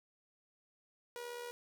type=tone with amplitude modulation; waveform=sawtooth; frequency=481.5 Hz; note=B4; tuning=44 cents flat; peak=-37 dBFS; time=1.16-1.51 s; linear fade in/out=0 ms; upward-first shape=sine; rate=77.2 Hz; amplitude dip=45%; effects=none